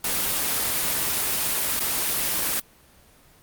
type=noise with dropouts; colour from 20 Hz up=white; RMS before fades=-24 dBFS; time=0.04-2.6 s; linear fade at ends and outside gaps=5 ms; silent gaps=1.796-1.801 s; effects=pink hiss -54 dBFS RMS until 3.42 s + Opus 24 kbps